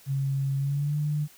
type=tone with pitch glide; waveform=sine; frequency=136.8 to 149.18 Hz; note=C#3 to D3; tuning=-23 to +27 cents; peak=-24 dBFS; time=0.06-1.28 s; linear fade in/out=50 ms; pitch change=+150 cents; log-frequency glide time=0.57-0.98 s; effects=white hiss -54 dBFS RMS until 1.37 s